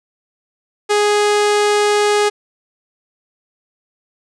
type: tone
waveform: sawtooth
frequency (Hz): 415.3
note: G#4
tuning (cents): 0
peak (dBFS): -8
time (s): 0.89-2.3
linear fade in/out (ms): 20
effects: resampled to 22050 Hz + 8-bit